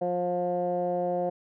15% pulse tone with low-pass filter, 177.5 Hz, F3, 28 cents sharp, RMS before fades -28 dBFS, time 0.01-1.3 s, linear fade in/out 10 ms, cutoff 630 Hz, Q 8.6, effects none

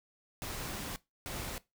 pink noise bursts at uneven times, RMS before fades -40 dBFS, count 2, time 0.42-0.96 / 1.26-1.58 s, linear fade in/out 0 ms, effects noise-tail reverb RT60 0.2 s tail -19 dB re dry

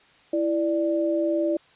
sine tone pair together, 331.8 / 589.8 Hz, E4 / D5, +11 / +7 cents, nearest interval minor seventh, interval 996 cents, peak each -23 / -24 dBFS, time 0.33-1.57 s, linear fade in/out 5 ms, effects white hiss -56 dBFS RMS until 1.75 s + resampled to 8000 Hz

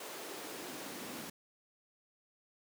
pink noise with high-pass filter sweep, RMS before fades -45 dBFS, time 0-1.3 s, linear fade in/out 5 ms, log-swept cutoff 430 to 210 Hz, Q 1.6, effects none

